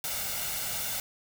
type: noise with comb filter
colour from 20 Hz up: white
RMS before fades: -33 dBFS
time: 0.04-1 s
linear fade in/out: 2 ms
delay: 1.4 ms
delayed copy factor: +0.6
effects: none